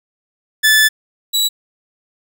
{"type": "tone pair in turn", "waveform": "sawtooth", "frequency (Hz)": [1742, 3911], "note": ["A6", "B7"], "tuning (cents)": [-18, -18], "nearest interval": "octave + major second", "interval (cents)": 1400, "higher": "second", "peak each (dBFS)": [-5, -10], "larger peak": "first", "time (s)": [[0.63, 0.89], [1.33, 1.49]], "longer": "first", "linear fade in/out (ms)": 20, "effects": []}